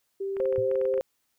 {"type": "tone with pitch glide", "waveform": "sine", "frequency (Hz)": [391.4, 394.6], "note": ["G4", "G4"], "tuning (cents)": [-3, 11], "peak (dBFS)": -28, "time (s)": [0.2, 1], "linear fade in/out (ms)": 10, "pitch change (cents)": 14, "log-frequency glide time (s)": [0.63, 0.88]}
{"type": "clicks", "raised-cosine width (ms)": 0.5, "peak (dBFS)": -28, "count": 11, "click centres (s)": [0.368, 0.404, 0.456, 0.526, 0.56, 0.714, 0.756, 0.814, 0.854, 0.94, 0.978]}
{"type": "tone with vibrato", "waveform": "sine", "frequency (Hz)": 523.3, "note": "C5", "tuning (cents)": 0, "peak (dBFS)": -24, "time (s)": [0.4, 1.01], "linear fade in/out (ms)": 0, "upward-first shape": "triangle", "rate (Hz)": 3.8, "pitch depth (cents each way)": 11}
{"type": "tone with exponential decay", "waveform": "sine", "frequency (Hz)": 113.5, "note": "A#2", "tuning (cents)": -46, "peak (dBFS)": -29, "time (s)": [0.58, 0.73], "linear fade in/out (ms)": 0, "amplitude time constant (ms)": 31}
{"effects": ["white hiss -74 dBFS RMS until 1.38 s"]}